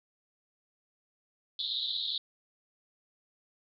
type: band-pass noise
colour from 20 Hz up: white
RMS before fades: -34 dBFS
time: 1.59-2.18 s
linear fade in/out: 2 ms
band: 3500 to 4100 Hz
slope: 96 dB/octave
effects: none